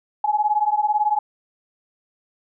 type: beating tone pair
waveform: sine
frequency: 834 / 852 Hz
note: G#5 / G#5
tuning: +7 / +44 cents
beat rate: 18 Hz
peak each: -20 dBFS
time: 0.24-1.19 s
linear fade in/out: 5 ms
effects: none